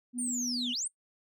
sine tone, 245.1 Hz, B3, 13 cents flat, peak -32 dBFS, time 0.13-0.75 s, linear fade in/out 50 ms
sine linear two-way sweep, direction down then up, 9200 to 2772 to 9200 Hz, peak -30 dBFS, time 0.18-0.88 s, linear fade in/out 10 ms, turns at 0.72 s
effects noise-tail reverb RT60 0.1 s tail -21 dB re dry + tanh soft clip ceiling -26 dBFS

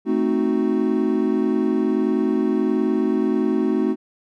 triangle chord, A diminished seventh, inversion none, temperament equal, 220 / 261.6 / 311.1 / 370 Hz, A3 / C4 / Eb4 / Gb4, 0 / 0 / 0 / 0 cents, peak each -21 dBFS, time 0.05-3.96 s, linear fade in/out 50 ms, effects none

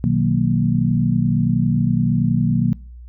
sine chord, B major seventh, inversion none, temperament equal, 123.47 / 155.56 / 185 / 233.1 Hz, B2 / D#3 / F#3 / A#3, 0 / 0 / 0 / 0 cents, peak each -20 dBFS, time 0.04-2.73 s, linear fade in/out 0 ms, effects noise-tail reverb RT60 0.4 s tail -23 dB re dry + added 60 Hz sine -35 dBFS peak until 3.08 s

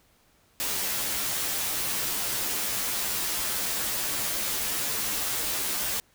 white noise with comb filter, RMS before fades -29 dBFS, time 0.6-6 s, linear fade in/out 0 ms, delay 12 ms, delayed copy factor -0.9, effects pink hiss -63 dBFS RMS until 6.14 s

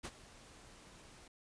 pink noise with ADSR envelope, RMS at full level -42 dBFS, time 0.03-1.28 s, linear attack 22 ms, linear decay 47 ms, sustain -16 dB, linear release 6 ms, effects resampled to 22050 Hz

